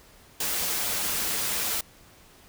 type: noise with comb filter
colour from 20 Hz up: white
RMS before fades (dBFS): -28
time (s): 0.4-1.81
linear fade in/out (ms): 5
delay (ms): 7.6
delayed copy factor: -0.5
effects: pink hiss -54 dBFS RMS until 2.48 s